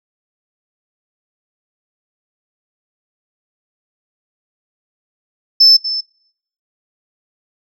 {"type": "tone with echo", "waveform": "sine", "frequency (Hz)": 5274, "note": "E8", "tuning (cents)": 0, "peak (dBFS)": -3, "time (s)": [5.6, 5.77], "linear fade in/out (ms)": 10, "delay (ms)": 240, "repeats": 1, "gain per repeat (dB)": -14, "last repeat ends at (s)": 6.01, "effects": ["noise-tail reverb RT60 0.7 s tail -24 dB re dry", "tanh soft clip ceiling -1 dBFS"]}